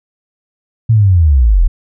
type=linear sweep; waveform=sine; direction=down; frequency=116.54 to 34.65 Hz; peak=-5 dBFS; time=0.89-1.68 s; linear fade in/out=10 ms; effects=none